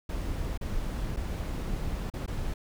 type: noise with dropouts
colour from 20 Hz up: brown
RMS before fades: -32 dBFS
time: 0.09-2.54 s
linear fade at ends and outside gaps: 5 ms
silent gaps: 0.576-0.611 / 1.164-1.169 / 2.101-2.137 / 2.262-2.277 s
effects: none